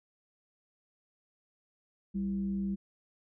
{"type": "tone with frequency modulation", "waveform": "sine", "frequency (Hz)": 196, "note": "G3", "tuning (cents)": 0, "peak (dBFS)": -30, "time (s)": [2.14, 2.76], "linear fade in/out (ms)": 20, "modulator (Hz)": 136, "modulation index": 0.37, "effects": []}